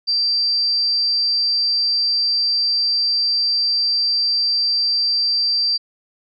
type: tone with amplitude modulation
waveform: sine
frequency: 4700 Hz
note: D8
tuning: 1 cent sharp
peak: -14 dBFS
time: 0.07-5.78 s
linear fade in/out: 20 ms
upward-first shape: sine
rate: 233 Hz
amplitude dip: 30%
effects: none